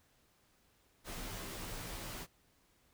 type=noise with comb filter; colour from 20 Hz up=pink; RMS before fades=-44 dBFS; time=1.04-2.27 s; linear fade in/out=50 ms; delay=14 ms; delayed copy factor=-0.8; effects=pink hiss -71 dBFS RMS until 2.93 s